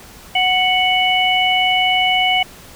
harmonic tone, 740 Hz, F#5, in tune, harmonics 1 / 3 / 4, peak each -17 / -17 / -17 dBFS, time 0.35-2.43 s, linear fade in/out 5 ms, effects pink hiss -40 dBFS RMS until 2.75 s

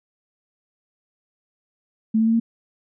sine tone with pitch steps, 220.3 / 223.2 / 226.2 / 229.3 Hz, A3 / A3 / A3 / A#3, +2 / +25 / +48 / -28 cents, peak -15 dBFS, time 2.14-2.4 s, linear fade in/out 10 ms, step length 65 ms, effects none

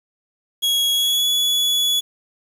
40% pulse tone with pitch glide, 3322 to 3400 Hz, G#7 to G#7, 0 to +40 cents, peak -15 dBFS, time 0.62-2.01 s, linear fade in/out 20 ms, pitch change +40 cents, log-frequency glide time 0.92-1.27 s, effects 7-bit

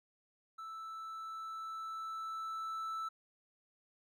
triangle tone with level ramp, 1318.5 Hz, E6, in tune, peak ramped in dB -42 to -35 dBFS, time 0.58-3.09 s, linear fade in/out 10 ms, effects none

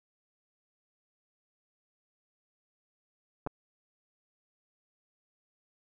clicks, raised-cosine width 1 ms, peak -21 dBFS, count 2, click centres 3.465 / 3.472 s, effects none

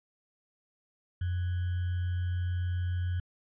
sine tone with sample-and-hold, 89.3 Hz, F2, 39 cents sharp, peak -28 dBFS, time 1.21-3.2 s, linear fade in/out 5 ms, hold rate 1575 Hz, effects resampled to 8000 Hz

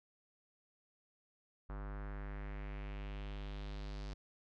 square tone with low-pass filter sweep, 50.4 Hz, G1, 49 cents sharp, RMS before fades -44 dBFS, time 1.69-4.14 s, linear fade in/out 10 ms, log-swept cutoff 1300 to 5000 Hz, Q 2.3, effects none

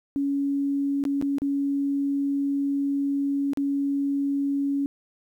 sine tone with dropouts, 280 Hz, C#4, 18 cents sharp, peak -22 dBFS, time 0.16-4.86 s, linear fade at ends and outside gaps 0 ms, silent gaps 1.039-1.052 / 1.214-1.224 / 1.384-1.419 / 3.534-3.573 s, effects 10-bit

